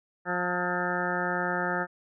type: harmonic tone with a mistuned harmonic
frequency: 178 Hz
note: F3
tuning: 33 cents sharp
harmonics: 1 / 2 / 3 / 4 / 5 / 7 / 8 / 9 / 10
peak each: -35 / -35 / -35 / -35 / -35 / -35 / -35 / -35 / -35 dBFS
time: 0.25-1.87 s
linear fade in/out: 50 ms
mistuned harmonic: 7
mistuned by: +40 cents
effects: none